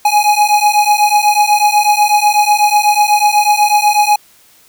square beating tone pair, 830.6 / 838.7 Hz, G#5 / G#5, 0 / +17 cents, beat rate 8.1 Hz, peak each -12 dBFS, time 0.05-4.16 s, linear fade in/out 5 ms, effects white hiss -47 dBFS RMS until 4.68 s

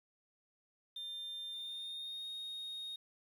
sine tone with pitch glide, 3600 to 3721 Hz, A7 to A#7, +39 to -4 cents, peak -39 dBFS, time 0.96-2.96 s, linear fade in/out 5 ms, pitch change +57 cents, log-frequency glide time 1.51-2.27 s, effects tanh soft clip ceiling -40 dBFS + 11-bit

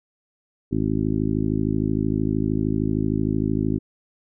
harmonic tone, 53.1 Hz, G#1, 39 cents sharp, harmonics 1 / 2 / 3 / 4 / 5 / 6 / 7, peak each -31 / -27 / -27 / -28 / -25 / -27 / -31 dBFS, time 0.71-3.79 s, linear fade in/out 20 ms, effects none

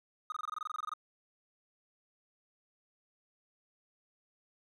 triangle tone bursts, 1244.5 Hz, D#6, in tune, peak -33 dBFS, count 15, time 0.3-0.937 s, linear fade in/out 2 ms, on 21 ms, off 23 ms, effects none

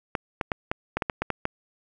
clicks, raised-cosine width 0.5 ms, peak -10 dBFS, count 10, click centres 0.152 / 0.412 / 0.518 / 0.715 / 0.97 / 1.022 / 1.098 / 1.22 / 1.303 / 1.454 s, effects none

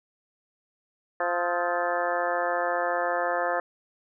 harmonic tone with a mistuned harmonic, 174.61 Hz, F3, in tune, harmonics 2 / 3 / 4 / 5 / 6 / 7 / 8 / 9 / 10, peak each -37 / -29 / -29 / -35 / -34 / -34 / -39 / -36 / -33 dBFS, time 1.2-3.6 s, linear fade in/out 2 ms, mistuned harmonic 7, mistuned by +56 cents, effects none

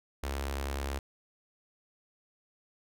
sawtooth tone with notch filter, 69.2 Hz, C#2, 2 cents flat, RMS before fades -35 dBFS, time 0.23-0.99 s, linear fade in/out 5 ms, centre 150 Hz, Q 0.52, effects none

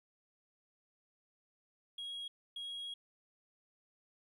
sine tone bursts at uneven times, 3298 Hz, G#7, 13 cents flat, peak -38 dBFS, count 2, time 1.98-2.28 / 2.56-2.94 s, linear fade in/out 5 ms, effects tanh soft clip ceiling -40 dBFS + 13-bit

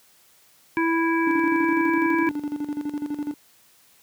harmonic tone, 329.6 Hz, E4, in tune, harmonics 1 / 3 / 5 / 7, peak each -21 / -26 / -28 / -29 dBFS, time 0.77-2.29 s, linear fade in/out 0 ms
triangle tone with tremolo, 293.7 Hz, D4, in tune, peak -22 dBFS, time 1.27-3.34 s, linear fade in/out 2 ms, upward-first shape square, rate 12 Hz, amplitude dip 70%
effects white hiss -57 dBFS RMS until 4.02 s + high-pass 80 Hz 12 dB/octave

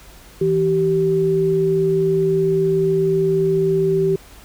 sine tone pair together, 162.63 / 386.2 Hz, E3 / G4, -23 / -26 cents, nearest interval octave + minor third, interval 1497 cents, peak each -21 / -15 dBFS, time 0.41-4.16 s, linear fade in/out 5 ms, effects added 50 Hz sine -45 dBFS peak until 4.44 s + pink hiss -45 dBFS RMS until 4.44 s

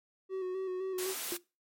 triangle tone with vibrato, 373.9 Hz, F#4, 18 cents sharp, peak -31 dBFS, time 0.29-1.15 s, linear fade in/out 50 ms, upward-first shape square, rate 3.9 Hz, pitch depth 28 cents each way
white high-pass noise, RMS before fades -38 dBFS, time 0.98-1.37 s, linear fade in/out 5 ms, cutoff 320 Hz, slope 12 dB/octave
sine tone with exponential decay, 349.2 Hz, F4, in tune, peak -31 dBFS, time 1.32-1.44 s, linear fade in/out 1 ms, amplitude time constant 25 ms
effects noise-tail reverb RT60 0.3 s tail -24 dB re dry + MP3 64 kbps

